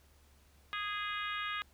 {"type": "harmonic tone", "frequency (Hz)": 413.5, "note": "G#4", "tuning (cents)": -8, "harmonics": [3, 4, 5, 6, 7, 8, 9], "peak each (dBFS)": [-39, -41, -43, -45, -46, -47, -48], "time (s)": [0.73, 1.62], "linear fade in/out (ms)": 0, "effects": ["added 71 Hz sine -63 dBFS peak until 1.73 s", "pink hiss -67 dBFS RMS until 1.73 s"]}